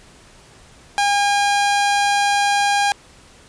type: tone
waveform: sawtooth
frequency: 810 Hz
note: G#5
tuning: 43 cents flat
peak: -11 dBFS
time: 0.98-2.92 s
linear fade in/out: 0 ms
effects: pink hiss -47 dBFS RMS until 3.48 s + resampled to 22050 Hz